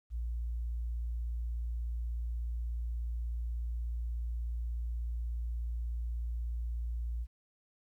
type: tone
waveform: sine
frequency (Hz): 58.27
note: A#1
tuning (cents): 0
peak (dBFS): -32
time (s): 0.1-7.27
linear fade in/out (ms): 50
effects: tanh soft clip ceiling -29 dBFS + 12-bit